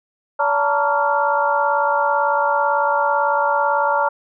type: tone cluster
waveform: sine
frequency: 572 / 886 / 944 / 1137 / 1391 Hz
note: D5 / A5 / A#5 / C#6 / F6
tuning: -46 / +12 / +22 / +44 / -7 cents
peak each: -21 / -19 / -23 / -25 / -22 dBFS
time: 0.39-4.09 s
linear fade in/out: 10 ms
effects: none